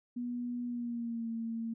sine tone with pitch glide, 243 to 228 Hz, B3 to A#3, -28 to -38 cents, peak -34 dBFS, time 0.16-1.74 s, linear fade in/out 10 ms, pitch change -110 cents, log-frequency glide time 0.66-1.29 s, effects none

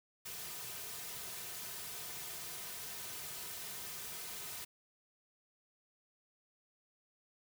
white noise with comb filter, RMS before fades -45 dBFS, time 0.25-4.65 s, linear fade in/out 10 ms, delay 3.6 ms, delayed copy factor -0.65, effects none

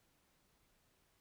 silence, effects pink hiss -75 dBFS RMS until 1.2 s

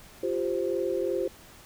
sine chord, F suspended second, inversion none, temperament equal, 349.2 / 392 / 523.3 Hz, F4 / G4 / C5, 0 / 0 / 0 cents, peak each -30 dBFS, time 0.23-1.28 s, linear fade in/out 5 ms, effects pink hiss -51 dBFS RMS until 1.65 s

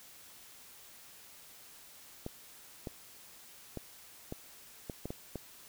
clicks, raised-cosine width 2 ms, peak -25 dBFS, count 8, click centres 2.264 / 2.872 / 3.773 / 4.324 / 4.898 / 5.056 / 5.105 / 5.357 s, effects white hiss -55 dBFS RMS until 5.68 s

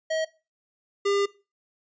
square tone pair in turn, 637 / 401.3 Hz, D#5 / G4, +41 / +41 cents, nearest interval minor sixth, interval 800 cents, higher first, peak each -25 / -22 dBFS, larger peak second, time 0.1-0.25 / 1.05-1.26 s, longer second, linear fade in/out 10 ms, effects noise-tail reverb RT60 0.3 s tail -19 dB re dry + resampled to 16000 Hz

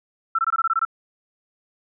sine tone bursts, 1338 Hz, E6, 25 cents sharp, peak -17 dBFS, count 9, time 0.35-0.851 s, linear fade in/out 5 ms, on 37 ms, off 21 ms, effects none

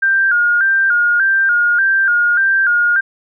sine tone with vibrato, 1500 Hz, F#6, 23 cents sharp, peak -10 dBFS, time 0.02-3.01 s, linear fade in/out 10 ms, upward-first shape square, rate 1.7 Hz, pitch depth 85 cents each way, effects none

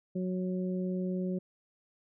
harmonic tone, 183.8 Hz, F#3, 11 cents flat, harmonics 1 / 2 / 3, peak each -31 / -37 / -42 dBFS, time 0.15-1.39 s, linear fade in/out 10 ms, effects none

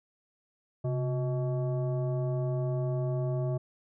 sine tone with frequency modulation, 133 Hz, C3, 29 cents sharp, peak -27 dBFS, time 0.84-3.58 s, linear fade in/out 10 ms, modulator 498 Hz, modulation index 0.73, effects none

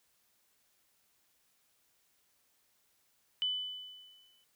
sine tone with exponential decay, 3000 Hz, F#7, 23 cents sharp, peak -28 dBFS, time 3.42-4.44 s, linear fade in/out 0 ms, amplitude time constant 220 ms, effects white hiss -73 dBFS RMS until 4.55 s

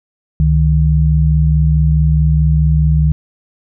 sine tone pair together, 69.3 / 154.05 Hz, C#2 / D#3, 0 / -17 cents, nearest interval octave + major second, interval 1383 cents, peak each -11 dBFS, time 0.4-3.12 s, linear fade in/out 0 ms, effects none

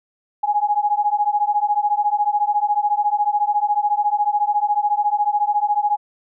sine beating tone pair, 824 / 838 Hz, G#5 / G#5, -14 / +15 cents, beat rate 14 Hz, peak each -19 dBFS, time 0.43-5.97 s, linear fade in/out 10 ms, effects none

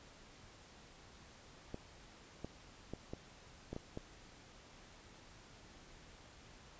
clicks, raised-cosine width 2 ms, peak -29 dBFS, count 7, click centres 1.744 / 2.446 / 2.936 / 3.135 / 3.73 / 3.764 / 3.974 s, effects pink hiss -59 dBFS RMS until 6.79 s + resampled to 16000 Hz

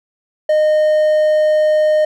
triangle tone, 614 Hz, D#5, 23 cents flat, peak -8 dBFS, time 0.49-2.05 s, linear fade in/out 5 ms, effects none

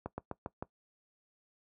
slowing click train, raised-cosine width 1 ms, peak -23 dBFS, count 5, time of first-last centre 0.06-0.625 s, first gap 120 ms, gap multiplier 1.11, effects noise-tail reverb RT60 0.1 s tail -19 dB re dry + high-pass 60 Hz 12 dB/octave

